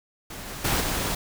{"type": "noise with level steps", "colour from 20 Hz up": "pink", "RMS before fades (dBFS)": [-38, -36, -24, -27], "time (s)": [0.3, 1.15], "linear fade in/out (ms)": 5, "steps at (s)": [0.47, 0.64, 0.8], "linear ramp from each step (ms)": 10, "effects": []}